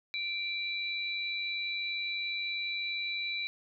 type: tone pair together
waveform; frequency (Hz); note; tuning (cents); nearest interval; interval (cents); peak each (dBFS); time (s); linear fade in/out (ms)
sine; 2349 / 3946; D7 / B7; 0 / -2; major sixth; 898; -34 / -36; 0.14-3.47; 0
effects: none